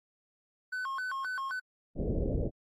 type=tone with vibrato; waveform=triangle; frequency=1274 Hz; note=D#6; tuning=41 cents sharp; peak=-31 dBFS; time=0.72-1.6 s; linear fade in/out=10 ms; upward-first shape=square; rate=3.8 Hz; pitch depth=290 cents each way
type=low-pass noise; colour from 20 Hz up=pink; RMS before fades=-31 dBFS; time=1.95-2.51 s; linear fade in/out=50 ms; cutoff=580 Hz; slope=48 dB/octave
effects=AAC 48 kbps